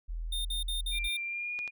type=tone; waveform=sine; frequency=41.2 Hz; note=E1; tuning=in tune; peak=-33 dBFS; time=0.08-1.09 s; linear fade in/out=20 ms
type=tone bursts; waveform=square; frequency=3637 Hz; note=A#7; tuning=43 cents flat; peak=-33 dBFS; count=5; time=0.32-1.17 s; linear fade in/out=5 ms; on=130 ms; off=50 ms
type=tone with pitch glide; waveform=sine; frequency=2371 to 2439 Hz; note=D7 to D#7; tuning=+16 to -35 cents; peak=-33 dBFS; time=0.91-1.71 s; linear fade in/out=50 ms; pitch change=+49 cents; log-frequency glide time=1.24-1.54 s
type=clicks; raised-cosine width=0.2 ms; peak=-27 dBFS; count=2; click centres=1.59 / 1.677 s
effects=none